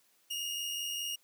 sawtooth tone pair together, 2776 / 2861 Hz, F7 / F7, -11 / +41 cents, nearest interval minor second, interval 52 cents, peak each -40 / -32 dBFS, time 0.3-1.16 s, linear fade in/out 10 ms, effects white hiss -69 dBFS RMS until 1.23 s + high-pass 150 Hz 12 dB/octave

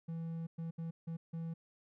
triangle tone bursts at uneven times, 164.81 Hz, E3, in tune, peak -36 dBFS, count 5, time 0.08-0.47 / 0.58-0.71 / 0.78-0.91 / 1.07-1.17 / 1.33-1.54 s, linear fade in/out 10 ms, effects none

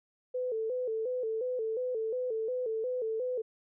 sine tone with vibrato, 472.5 Hz, A#4, 23 cents sharp, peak -30 dBFS, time 0.34-3.42 s, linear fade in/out 10 ms, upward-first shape square, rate 2.8 Hz, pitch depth 110 cents each way, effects none

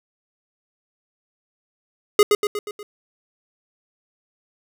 square tone with echo, 415.3 Hz, G#4, in tune, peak -9 dBFS, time 2.19-2.23 s, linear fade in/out 2 ms, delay 120 ms, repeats 5, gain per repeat -5 dB, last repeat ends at 2.83 s, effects none

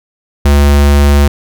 square tone, 71.5 Hz, D2, 46 cents flat, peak -5 dBFS, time 0.45-1.28 s, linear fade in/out 5 ms, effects none

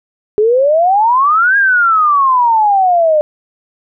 sine exponential two-way sweep, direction up then down, 410.4 to 1644 to 595 Hz, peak -7 dBFS, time 0.38-3.21 s, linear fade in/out 0 ms, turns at 1.57 s, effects none

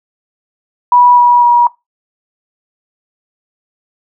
sine tone with pitch steps, 977 / 968 / 959.1 Hz, B5 / B5 / A#5, -19 / -35 / +49 cents, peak -4 dBFS, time 0.92-1.67 s, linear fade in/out 2 ms, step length 250 ms, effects noise-tail reverb RT60 0.2 s tail -20 dB re dry

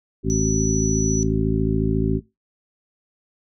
harmonic tone, 54.1 Hz, A1, 29 cents flat, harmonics 1 / 2 / 3 / 4 / 5 / 7, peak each -25 / -25 / -25 / -25 / -25 / -25 dBFS, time 0.23-2.21 s, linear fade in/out 50 ms
sine tone, 5920 Hz, F#8, in tune, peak -25 dBFS, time 0.3-1.23 s, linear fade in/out 0 ms
effects noise-tail reverb RT60 0.2 s tail -18 dB re dry

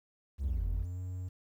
triangle linear two-way sweep, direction down then up, 73 to 43.65 to 56 Hz, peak -28 dBFS, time 0.38-0.86 s, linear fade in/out 50 ms, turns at 0.69 s
triangle tone with pitch glide, 82 to 91.51 Hz, E2 to F#2, -9 to -19 cents, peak -34 dBFS, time 0.43-1.29 s, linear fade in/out 10 ms, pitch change +190 cents, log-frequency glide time 0.57-1 s
effects tanh soft clip ceiling -22 dBFS + 11-bit

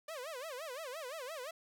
sawtooth tone with vibrato, 569 Hz, C#5, 45 cents sharp, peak -38 dBFS, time 0.08-1.51 s, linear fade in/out 5 ms, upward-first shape sine, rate 5.8 Hz, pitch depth 260 cents each way, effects none

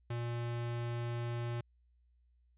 square tone, 118.8 Hz, A#2, 33 cents sharp, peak -36 dBFS, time 0.1-1.61 s, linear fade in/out 5 ms, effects added 60 Hz sine -66 dBFS peak until 2.57 s + resampled to 8000 Hz

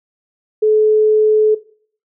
sine tone, 430 Hz, A4, 40 cents flat, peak -9 dBFS, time 0.62-1.55 s, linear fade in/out 10 ms, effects noise-tail reverb RT60 0.5 s tail -17 dB re dry

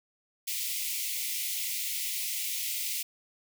white high-pass noise, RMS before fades -33 dBFS, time 0.47-3.03 s, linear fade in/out 10 ms, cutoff 2000 Hz, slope 96 dB/octave, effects none

